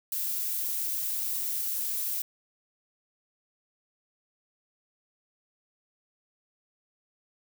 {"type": "noise", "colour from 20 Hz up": "violet", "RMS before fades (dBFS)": -31, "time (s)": [0.12, 2.22], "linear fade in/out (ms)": 2, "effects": []}